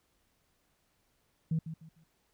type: tone with echo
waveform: sine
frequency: 160.7 Hz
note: E3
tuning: 44 cents flat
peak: -26 dBFS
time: 1.51-1.59 s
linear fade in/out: 5 ms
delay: 150 ms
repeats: 3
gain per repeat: -11 dB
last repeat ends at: 2.04 s
effects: tanh soft clip ceiling -23 dBFS + pink hiss -74 dBFS RMS until 2.33 s